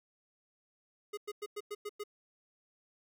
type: tone bursts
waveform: square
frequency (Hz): 415.3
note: G#4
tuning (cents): 0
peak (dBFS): -38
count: 7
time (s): 1.13-2.038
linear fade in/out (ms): 10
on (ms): 44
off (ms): 100
effects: none